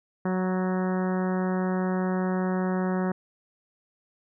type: harmonic tone with a mistuned harmonic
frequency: 185 Hz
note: F#3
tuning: in tune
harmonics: 1 / 2 / 3 / 4 / 5 / 6 / 7 / 8 / 9 / 10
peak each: -25 / -31 / -35 / -37 / -39 / -41 / -42 / -43 / -44 / -45 dBFS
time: 0.25-3.12 s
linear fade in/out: 5 ms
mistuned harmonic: 5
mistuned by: +18 cents
effects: none